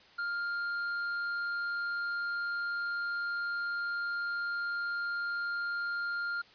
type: tone with tanh clipping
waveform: triangle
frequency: 1402 Hz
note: F6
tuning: 6 cents sharp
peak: -33 dBFS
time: 0.18-6.42 s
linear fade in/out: 10 ms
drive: 10 dB
effects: white hiss -58 dBFS RMS until 6.54 s + resampled to 11025 Hz

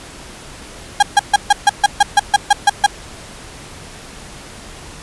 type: tone bursts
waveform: 35% pulse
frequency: 815 Hz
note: G#5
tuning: 33 cents flat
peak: -4 dBFS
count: 12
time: 1-2.864 s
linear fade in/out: 5 ms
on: 27 ms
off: 140 ms
effects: pink hiss -35 dBFS RMS until 5.02 s + resampled to 24000 Hz

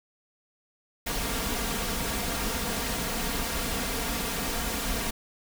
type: noise with comb filter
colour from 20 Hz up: pink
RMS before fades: -30 dBFS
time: 1.06-5.11 s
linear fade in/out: 10 ms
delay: 4.3 ms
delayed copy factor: +0.55
effects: none

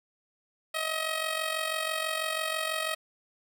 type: tone with amplitude modulation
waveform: 10% pulse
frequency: 634 Hz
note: D#5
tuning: 32 cents sharp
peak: -18 dBFS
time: 0.74-2.95 s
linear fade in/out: 10 ms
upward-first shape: sine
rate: 46.1 Hz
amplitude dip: 60%
effects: none

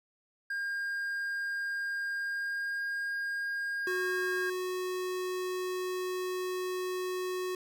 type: tone with pitch glide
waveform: triangle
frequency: 1611 to 1620.3 Hz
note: G6 to G#6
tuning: +47 to -43 cents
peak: -30 dBFS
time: 0.5-4.5 s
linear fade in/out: 5 ms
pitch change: +10 cents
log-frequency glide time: 2.16-2.86 s
type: tone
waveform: square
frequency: 367.1 Hz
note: F#4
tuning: 14 cents flat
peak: -33 dBFS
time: 3.87-7.55 s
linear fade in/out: 2 ms
effects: none

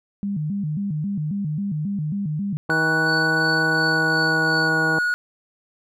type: tone with vibrato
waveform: sine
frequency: 174.61 Hz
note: F3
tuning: in tune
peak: -22 dBFS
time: 0.23-2.57 s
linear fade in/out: 0 ms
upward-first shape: square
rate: 3.7 Hz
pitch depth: 240 cents each way
type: harmonic tone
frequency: 159.5 Hz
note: D#3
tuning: 43 cents sharp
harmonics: 1 / 2 / 3 / 4 / 5 / 6 / 7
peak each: -27 / -27 / -28 / -32 / -30 / -34 / -33 dBFS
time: 2.69-4.99 s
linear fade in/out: 5 ms
type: tone with pitch glide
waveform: triangle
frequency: 1480 to 1454.6 Hz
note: F#6 to F#6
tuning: 0 to -30 cents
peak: -17 dBFS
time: 2.7-5.14 s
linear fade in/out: 0 ms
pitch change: -30 cents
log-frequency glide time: 3.62-4.93 s
type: tone with tremolo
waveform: sine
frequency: 4465 Hz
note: C#8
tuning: 12 cents sharp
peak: -25 dBFS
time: 3.06-4.69 s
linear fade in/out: 5 ms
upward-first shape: triangle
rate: 2.8 Hz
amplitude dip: 90%
effects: none

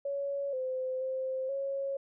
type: tone with pitch steps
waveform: sine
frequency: 560 / 516 / 523 / 549 Hz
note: C#5 / C5 / C5 / C#5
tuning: +18 / -24 / -1 / -17 cents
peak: -31 dBFS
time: 0.05-1.97 s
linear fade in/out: 5 ms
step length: 480 ms
effects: none

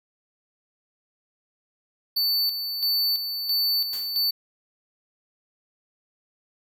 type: tone with tremolo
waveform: square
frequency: 4500 Hz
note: C#8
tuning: 25 cents sharp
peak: -21 dBFS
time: 2.16-4.31 s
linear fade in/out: 10 ms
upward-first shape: square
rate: 1.5 Hz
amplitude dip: 55%
type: noise with exponential decay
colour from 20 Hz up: white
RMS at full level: -37 dBFS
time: 3.93-4.28 s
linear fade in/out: 1 ms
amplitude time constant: 74 ms
effects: none

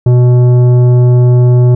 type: tone with tanh clipping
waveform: sine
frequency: 123.47 Hz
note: B2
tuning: in tune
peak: -5 dBFS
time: 0.06-1.75 s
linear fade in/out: 5 ms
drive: 11 dB
effects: none

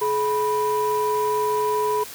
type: ring-modulated tone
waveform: triangle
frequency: 278.6 Hz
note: C#4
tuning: 9 cents sharp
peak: -13 dBFS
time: 0.01-2.04 s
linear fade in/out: 10 ms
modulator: 704 Hz
effects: tanh soft clip ceiling -14 dBFS + white hiss -38 dBFS RMS until 2.14 s

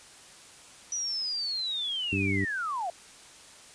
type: linear sweep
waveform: sine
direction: down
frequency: 5920 to 656 Hz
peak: -29 dBFS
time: 0.92-2.9 s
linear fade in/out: 2 ms
type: harmonic tone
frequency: 98 Hz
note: G2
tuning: in tune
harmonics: 1 / 2 / 3 / 4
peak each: -30 / -32 / -31 / -36 dBFS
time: 2.12-2.45 s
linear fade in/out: 10 ms
effects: white hiss -51 dBFS RMS until 3.74 s + resampled to 22050 Hz

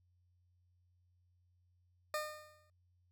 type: tone with exponential decay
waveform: 20% pulse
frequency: 608 Hz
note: D#5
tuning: 40 cents flat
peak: -29 dBFS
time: 2.14-2.7 s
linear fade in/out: 2 ms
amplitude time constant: 120 ms
effects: added 89 Hz sine -70 dBFS peak until 3.11 s

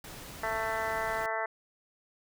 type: noise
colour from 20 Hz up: pink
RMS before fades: -45 dBFS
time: 0.04-1.26 s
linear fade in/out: 2 ms
type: harmonic tone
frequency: 221.9 Hz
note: A3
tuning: 15 cents sharp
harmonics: 2 / 3 / 4 / 5 / 6 / 7 / 8 / 9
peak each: -41 / -35 / -36 / -40 / -39 / -41 / -39 / -39 dBFS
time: 0.43-1.46 s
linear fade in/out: 5 ms
effects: none

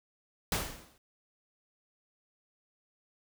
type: noise with exponential decay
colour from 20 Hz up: pink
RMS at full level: -28 dBFS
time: 0.52-0.98 s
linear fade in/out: 2 ms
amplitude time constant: 99 ms
effects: none

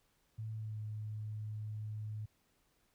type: tone with pitch glide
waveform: sine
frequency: 110 to 107.12 Hz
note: A2 to A2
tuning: 0 to -46 cents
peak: -39 dBFS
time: 0.38-2.26 s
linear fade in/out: 10 ms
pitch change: -46 cents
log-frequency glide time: 0.54-0.79 s
effects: pink hiss -75 dBFS RMS until 2.94 s

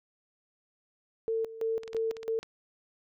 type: tone with tremolo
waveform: sine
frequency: 449.2 Hz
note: A4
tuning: 36 cents sharp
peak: -27 dBFS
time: 1.28-2.39 s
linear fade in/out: 0 ms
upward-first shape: square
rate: 3 Hz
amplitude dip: 80%
type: clicks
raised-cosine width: 0.2 ms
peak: -27 dBFS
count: 8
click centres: 1.834 / 1.878 / 1.932 / 1.967 / 2.11 / 2.168 / 2.231 / 2.43 s
effects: none

